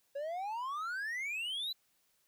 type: exponential sweep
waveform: triangle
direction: up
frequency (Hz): 547 to 4068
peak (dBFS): -34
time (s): 0.15-1.73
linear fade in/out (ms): 10
effects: white hiss -74 dBFS RMS until 2.27 s